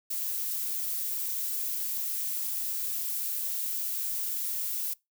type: noise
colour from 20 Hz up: violet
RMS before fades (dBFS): -32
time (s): 0.1-4.94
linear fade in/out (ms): 10
effects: noise-tail reverb RT60 0.2 s tail -23 dB re dry